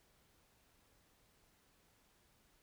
silence, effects pink hiss -72 dBFS RMS until 2.62 s

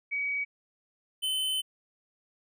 sine / square tone pair in turn, 2266 / 3050 Hz, C#7 / G7, +37 / -48 cents, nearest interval perfect fourth, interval 515 cents, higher second, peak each -28 dBFS, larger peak neither, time 0.11-0.45 / 1.22-1.62 s, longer second, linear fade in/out 20 ms, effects none

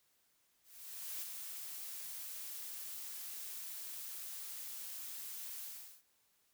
blue noise with ADSR envelope, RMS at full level -42 dBFS, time 0.63-6.03 s, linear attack 590 ms, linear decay 21 ms, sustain -4 dB, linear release 390 ms, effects white hiss -75 dBFS RMS until 6.53 s

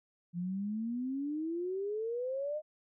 sine exponential sweep, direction up, 170 to 622.3 Hz, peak -33 dBFS, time 0.33-2.62 s, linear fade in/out 50 ms, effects none

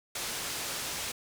white low-pass noise, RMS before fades -36 dBFS, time 0.15-1.12 s, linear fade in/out 5 ms, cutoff 8500 Hz, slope 12 dB/octave, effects none

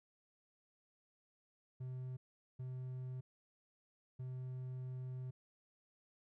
triangle tone bursts at uneven times, 128.1 Hz, C3, 36 cents flat, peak -40 dBFS, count 3, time 1.8-2.17 / 2.59-3.21 / 4.19-5.31 s, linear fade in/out 10 ms, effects none

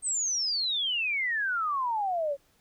sine exponential sweep, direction down, 8540 to 543 Hz, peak -26 dBFS, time 0.02-2.37 s, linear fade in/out 50 ms, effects pink hiss -66 dBFS RMS until 2.6 s

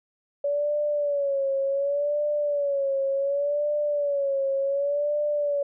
sine tone with vibrato, 568 Hz, C#5, 42 cents sharp, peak -22 dBFS, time 0.44-5.63 s, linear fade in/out 5 ms, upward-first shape sine, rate 0.68 Hz, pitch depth 73 cents each way, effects none

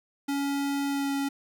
square tone with pitch glide, 280.5 to 277.9 Hz, C#4 to C#4, +21 to +4 cents, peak -27 dBFS, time 0.28-1.29 s, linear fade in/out 10 ms, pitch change -17 cents, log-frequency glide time 0.87-1.13 s, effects 10-bit

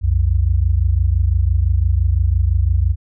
sine tone pair together, 62.51 / 88.4 Hz, B1 / F2, +22 / +22 cents, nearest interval tritone, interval 600 cents, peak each -15 dBFS, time 0.01-2.96 s, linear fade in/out 50 ms, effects none

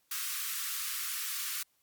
white high-pass noise, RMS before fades -36 dBFS, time 0.11-1.63 s, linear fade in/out 5 ms, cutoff 1100 Hz, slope 96 dB/octave, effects white hiss -73 dBFS RMS until 1.82 s + Opus 48 kbps

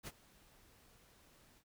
pink noise with ADSR envelope, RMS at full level -45 dBFS, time 0.03-1.64 s, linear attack 42 ms, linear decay 38 ms, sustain -21 dB, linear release 67 ms, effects none

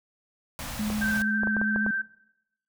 pink band-stop noise, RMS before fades -36 dBFS, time 0.59-1.22 s, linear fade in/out 0 ms, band 290 to 500 Hz, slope 96 dB/octave
sine tone, 212.2 Hz, G#3, 38 cents sharp, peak -26 dBFS, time 0.79-1.91 s, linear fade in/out 5 ms
clicks, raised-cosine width 1 ms, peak -18 dBFS, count 7, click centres 0.902 / 1.434 / 1.472 / 1.567 / 1.615 / 1.761 / 1.864 s
sine tone with vibrato, 1559 Hz, G6, 10 cents flat, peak -25 dBFS, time 1.01-2.02 s, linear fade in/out 10 ms, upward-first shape square, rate 15 Hz, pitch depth 20 cents each way
effects noise-tail reverb RT60 0.8 s tail -21 dB re dry

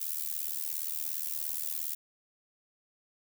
violet noise with amplitude modulation, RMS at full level -31 dBFS, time 0-1.95 s, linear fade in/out 10 ms, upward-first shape sine, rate 77.2 Hz, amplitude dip 95%, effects none

